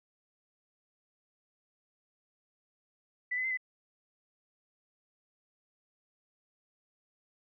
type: tone with pitch steps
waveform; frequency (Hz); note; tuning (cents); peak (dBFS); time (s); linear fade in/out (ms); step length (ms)
sine; 1983 / 2021 / 2074 / 2009; B6 / B6 / C7 / B6; +7 / +39 / -16 / +29; -30; 3.31-3.574; 10; 66
effects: none